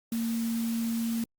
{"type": "tone in noise", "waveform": "sine", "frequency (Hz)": 229.6, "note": "A#3", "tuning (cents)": -26, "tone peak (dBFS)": -27, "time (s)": [0.12, 1.24], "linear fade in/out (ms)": 2, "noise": "white", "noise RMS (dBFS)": -42, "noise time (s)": [0.12, 1.24], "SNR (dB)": 12, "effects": ["Opus 48 kbps"]}